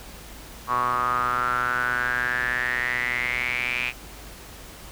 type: tone with band-pass filter sweep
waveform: sawtooth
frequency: 123.47 Hz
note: B2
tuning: in tune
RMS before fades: -25 dBFS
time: 0.67-3.93 s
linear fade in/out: 50 ms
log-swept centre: 1100 to 2500 Hz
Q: 9.4
effects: added 50 Hz sine -45 dBFS peak until 4.91 s + pink hiss -43 dBFS RMS until 4.91 s